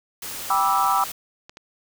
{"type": "noise", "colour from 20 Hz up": "white", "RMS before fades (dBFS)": -33, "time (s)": [0.22, 1.12], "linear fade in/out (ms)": 5}
{"type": "chord", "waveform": "sine", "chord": "E minor seventh", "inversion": "first", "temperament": "equal with one note detuned", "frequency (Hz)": [784, 977, 1174.7, 1318.5], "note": ["G5", "B5", "D6", "E6"], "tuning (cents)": [0, -19, 0, 0], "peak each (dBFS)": -23, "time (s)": [0.5, 1.04], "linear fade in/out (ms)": 2}
{"type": "clicks", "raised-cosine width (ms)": 0.2, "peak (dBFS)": -24, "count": 2, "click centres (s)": [1.495, 1.571]}
{"effects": []}